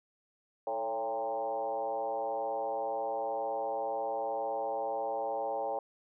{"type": "tone with frequency modulation", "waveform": "sine", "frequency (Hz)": 677, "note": "E5", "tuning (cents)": 46, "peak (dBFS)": -31, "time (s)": [0.67, 5.79], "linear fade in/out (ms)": 2, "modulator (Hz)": 119, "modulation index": 1.8, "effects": []}